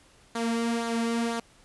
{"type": "tone with flanger", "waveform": "sawtooth", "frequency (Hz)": 231.7, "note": "A#3", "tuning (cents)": -10, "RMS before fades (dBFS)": -28, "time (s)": [0.35, 1.4], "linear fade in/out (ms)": 5, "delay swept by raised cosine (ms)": [0.36, 3.16], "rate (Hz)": 2, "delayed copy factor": -0.55, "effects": ["pink hiss -58 dBFS RMS until 1.64 s", "resampled to 24000 Hz"]}